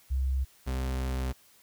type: tone pair in turn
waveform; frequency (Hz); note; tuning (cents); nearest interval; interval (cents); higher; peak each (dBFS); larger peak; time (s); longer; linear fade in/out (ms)
sine / 40% pulse; 66 / 64.72; C2 / C2; +16 / -18; unison; 34; first; -25 / -28; first; 0.1-0.45 / 0.66-1.33; second; 20
effects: white hiss -60 dBFS RMS until 1.62 s